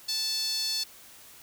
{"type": "tone with high-pass filter", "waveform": "sawtooth", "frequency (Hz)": 880, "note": "A5", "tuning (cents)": 0, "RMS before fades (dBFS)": -30, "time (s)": [0.08, 0.84], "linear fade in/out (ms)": 10, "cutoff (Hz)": 4500, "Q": 5.3, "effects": ["white hiss -51 dBFS RMS until 1.42 s"]}